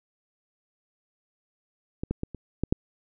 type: clicks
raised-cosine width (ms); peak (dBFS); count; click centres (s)
3; -17 / -14 / -16 / -24 / -12 / -8; 6; 2.035 / 2.11 / 2.234 / 2.347 / 2.636 / 2.725
effects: none